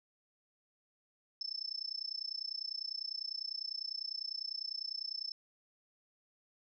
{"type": "tone with amplitude modulation", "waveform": "sine", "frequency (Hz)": 5274, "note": "E8", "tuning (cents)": 0, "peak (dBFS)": -34, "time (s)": [1.41, 5.32], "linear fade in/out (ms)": 2, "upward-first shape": "sine", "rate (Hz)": 30, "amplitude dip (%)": 100, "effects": []}